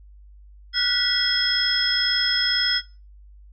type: tone cluster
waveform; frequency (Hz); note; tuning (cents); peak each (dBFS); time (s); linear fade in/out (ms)
sine; 1433 / 1495 / 1959 / 3321 / 5170; F6 / F#6 / B6 / G#7 / E8; +44 / +17 / -15 / -1 / -34; -29 / -29 / -28 / -23 / -21; 0.73-2.82; 50
effects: noise-tail reverb RT60 0.3 s tail -21 dB re dry + added 50 Hz sine -44 dBFS peak until 3.52 s